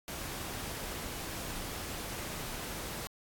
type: noise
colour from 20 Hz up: pink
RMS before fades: -40 dBFS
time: 0.08-3.07 s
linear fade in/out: 0 ms
effects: AAC 64 kbps